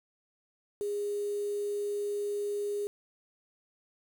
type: tone with quantisation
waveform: sine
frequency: 410 Hz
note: G#4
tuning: 22 cents flat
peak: -30 dBFS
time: 0.81-2.87 s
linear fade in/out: 0 ms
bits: 8
effects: none